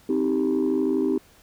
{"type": "chord", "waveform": "sine", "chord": "C minor", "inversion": "none", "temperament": "just", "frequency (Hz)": [261.6, 314, 392.4], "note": ["C4", "Eb4", "G4"], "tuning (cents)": [0, 16, 2], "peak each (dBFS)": -23, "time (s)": [0.09, 1.18], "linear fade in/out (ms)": 5, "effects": ["tanh soft clip ceiling -15 dBFS", "pink hiss -55 dBFS RMS until 1.42 s"]}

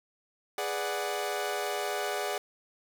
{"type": "chord", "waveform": "sawtooth", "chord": "G# half-diminished seventh", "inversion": "none", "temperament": "equal", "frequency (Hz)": [415.3, 493.9, 587.3, 740], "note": ["G#4", "B4", "D5", "F#5"], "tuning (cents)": [0, 0, 0, 0], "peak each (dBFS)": [-31, -37, -32, -31], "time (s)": [0.58, 2.38], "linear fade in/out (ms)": 2, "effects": []}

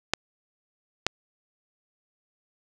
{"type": "clicks", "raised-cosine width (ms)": 0.2, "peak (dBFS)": -4, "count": 2, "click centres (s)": [0.136, 1.066], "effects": []}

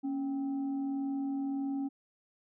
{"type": "tone with frequency modulation", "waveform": "sine", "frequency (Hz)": 275.8, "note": "C#4", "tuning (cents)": -9, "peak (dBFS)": -31, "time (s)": [0.03, 1.89], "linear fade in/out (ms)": 20, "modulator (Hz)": 510, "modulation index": 0.31, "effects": []}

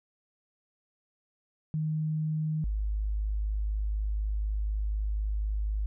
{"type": "tone pair in turn", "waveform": "sine", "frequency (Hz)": [155.56, 52.02], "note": ["D#3", "G#1"], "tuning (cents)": [0, 4], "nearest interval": "octave + perfect fifth", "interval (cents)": 1896, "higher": "first", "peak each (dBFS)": -27, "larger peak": "neither", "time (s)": [[1.74, 2.64], [2.64, 5.86]], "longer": "second", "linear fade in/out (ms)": 0, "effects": []}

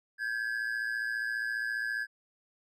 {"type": "ring-modulated tone", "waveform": "triangle", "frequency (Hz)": 1635, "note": "G#6", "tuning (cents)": -28, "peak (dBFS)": -26, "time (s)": [0.18, 2.07], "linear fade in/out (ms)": 50, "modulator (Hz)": 57.4, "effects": []}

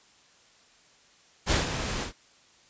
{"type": "noise with ADSR envelope", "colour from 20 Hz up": "pink", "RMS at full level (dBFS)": -22, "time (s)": [1.46, 2.13], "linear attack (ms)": 53, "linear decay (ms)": 140, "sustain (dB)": -9, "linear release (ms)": 120, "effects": ["white hiss -59 dBFS RMS until 2.69 s", "resampled to 16000 Hz"]}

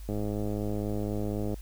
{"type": "click train", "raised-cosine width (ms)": 2, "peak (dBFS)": -20, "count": 152, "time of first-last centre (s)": [0.09, 1.542], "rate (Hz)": 104, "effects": ["added 50 Hz sine -39 dBFS peak until 1.61 s", "white hiss -56 dBFS RMS until 1.61 s"]}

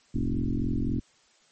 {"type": "tone with frequency modulation", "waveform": "sine", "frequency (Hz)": 122, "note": "B2", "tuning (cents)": -21, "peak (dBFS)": -24, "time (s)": [0.14, 1], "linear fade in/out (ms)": 10, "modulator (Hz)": 43.7, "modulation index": 4.2, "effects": ["white hiss -62 dBFS RMS until 1.51 s", "MP3 32 kbps"]}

